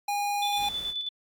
square tone, 817 Hz, G#5, 29 cents flat, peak -27 dBFS, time 0.08-0.69 s, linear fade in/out 5 ms
sine tone with tremolo, 3488 Hz, A7, 16 cents flat, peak -28 dBFS, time 0.42-1.09 s, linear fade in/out 5 ms, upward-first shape square, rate 9.3 Hz, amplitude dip 45%
pink noise, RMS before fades -46 dBFS, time 0.56-0.94 s, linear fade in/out 50 ms
effects AAC 64 kbps

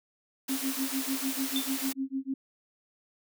white high-pass noise, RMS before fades -35 dBFS, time 0.48-1.93 s, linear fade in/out 10 ms, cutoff 210 Hz, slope 96 dB/octave
sine tone with tremolo, 268.1 Hz, C4, 42 cents sharp, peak -27 dBFS, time 0.49-2.34 s, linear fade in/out 5 ms, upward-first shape sine, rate 6.7 Hz, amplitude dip 100%
sine tone with exponential decay, 3550 Hz, A7, 15 cents sharp, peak -26 dBFS, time 1.56-1.73 s, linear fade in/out 0 ms, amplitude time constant 35 ms
effects none

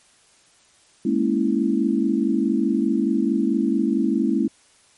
sine chord, A# half-diminished seventh, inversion third, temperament equal with one note detuned, 208.4 / 233.1 / 277.2 / 329.6 Hz, G#3 / A#3 / C#4 / E4, +6 / 0 / 0 / 0 cents, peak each -23 dBFS, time 1.05-4.48 s, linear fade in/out 5 ms, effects white hiss -56 dBFS RMS until 4.97 s + MP3 48 kbps

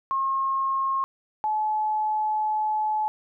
sine tone pair in turn, 1077 / 858 Hz, C6 / A5, +50 / -44 cents, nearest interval major third, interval 394 cents, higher first, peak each -22 dBFS, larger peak neither, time 0.11-1.04 / 1.44-3.08 s, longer second, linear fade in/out 0 ms, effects none

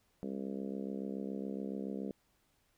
harmonic tone, 67.1 Hz, C2, 44 cents sharp, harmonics 3 / 4 / 5 / 6 / 7 / 8 / 9 / 10, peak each -40 / -43 / -49 / -46 / -47 / -51 / -56 / -59 dBFS, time 0.23-2.11 s, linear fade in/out 0 ms, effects pink hiss -74 dBFS RMS until 2.77 s

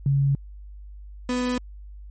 sine / 35% pulse tone pair in turn, 138.9 / 248.9 Hz, C#3 / B3, +4 / +14 cents, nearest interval minor seventh, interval 1010 cents, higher second, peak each -17 / -21 dBFS, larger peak first, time 0.06-0.35 / 1.29-1.58 s, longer neither, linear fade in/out 2 ms, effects added 50 Hz sine -38 dBFS peak until 2.1 s + MP3 32 kbps

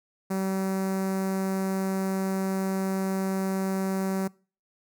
sawtooth tone with notch filter, 191.4 Hz, G3, 41 cents flat, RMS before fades -28 dBFS, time 0.3-4.28 s, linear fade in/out 10 ms, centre 3200 Hz, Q 0.63, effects noise-tail reverb RT60 0.4 s tail -24 dB re dry

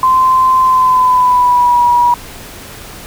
sine tone with pitch glide, 1035 to 965.7 Hz, C6 to B5, -19 to -39 cents, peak -6 dBFS, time 0.03-2.14 s, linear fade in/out 2 ms, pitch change -120 cents, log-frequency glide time 0.65-1.81 s, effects pink hiss -31 dBFS RMS until 3.06 s

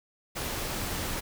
pink noise, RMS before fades -33 dBFS, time 0.35-1.21 s, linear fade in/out 20 ms, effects none

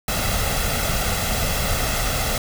pink noise with comb filter, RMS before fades -22 dBFS, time 0.08-2.38 s, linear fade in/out 2 ms, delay 1.5 ms, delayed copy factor +0.6, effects none

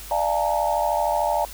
sine tone cluster, 595 / 689 / 846 / 919 Hz, D5 / F5 / G#5 / A#5, +22 / -24 / +32 / -25 cents, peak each -25 dBFS, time 0.11-1.45 s, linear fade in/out 2 ms, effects added 50 Hz sine -40 dBFS peak until 1.53 s + white hiss -40 dBFS RMS until 1.53 s

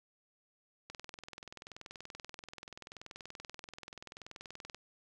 click train, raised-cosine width 0.2 ms, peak -29 dBFS, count 81, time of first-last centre 0.9-4.746 s, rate 20.8 Hz, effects none

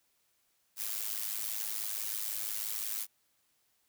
blue noise with amplitude modulation, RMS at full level -33 dBFS, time 0.76-3.07 s, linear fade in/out 50 ms, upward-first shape sine, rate 106 Hz, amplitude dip 80%, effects white hiss -74 dBFS RMS until 3.88 s

